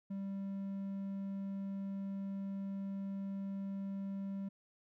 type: tone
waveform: triangle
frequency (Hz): 196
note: G3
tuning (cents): 0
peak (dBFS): -36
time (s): 0.1-4.49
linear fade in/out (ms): 10
effects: none